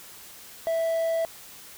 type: tone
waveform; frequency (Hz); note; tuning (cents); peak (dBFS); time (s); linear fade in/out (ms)
triangle; 658; E5; -3; -21; 0.67-1.25; 0
effects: white hiss -46 dBFS RMS until 1.77 s